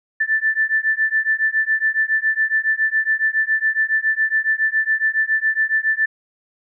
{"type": "beating tone pair", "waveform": "sine", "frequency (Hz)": [1760, 1767.2], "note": ["A6", "A6"], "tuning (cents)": [0, 7], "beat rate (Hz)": 7.2, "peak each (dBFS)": [-19, -19], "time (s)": [0.2, 6.06], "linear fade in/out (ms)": 10, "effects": []}